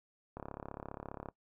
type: click train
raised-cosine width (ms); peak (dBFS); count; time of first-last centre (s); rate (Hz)
1; -28; 33; 0.37-1.287; 34.9
effects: noise-tail reverb RT60 0.1 s tail -19 dB re dry